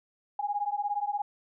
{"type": "beating tone pair", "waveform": "sine", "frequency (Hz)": [813, 830], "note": ["G#5", "G#5"], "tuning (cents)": [-37, -1], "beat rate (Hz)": 17, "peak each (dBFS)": -31, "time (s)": [0.39, 1.22], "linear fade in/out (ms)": 5, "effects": []}